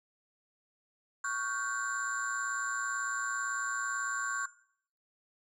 sine tone cluster, 1123 / 1434 / 1552 / 7260 Hz, C#6 / F6 / G6 / A#8, +22 / +45 / -18 / -47 cents, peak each -35 / -36 / -35 / -39 dBFS, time 1.24-4.46 s, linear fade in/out 5 ms, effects noise-tail reverb RT60 0.6 s tail -19 dB re dry + tanh soft clip ceiling -26 dBFS

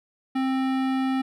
sine tone with hard clipping, 263.6 Hz, C4, 13 cents sharp, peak -24 dBFS, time 0.35-1.22 s, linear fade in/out 10 ms, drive 18 dB, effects none

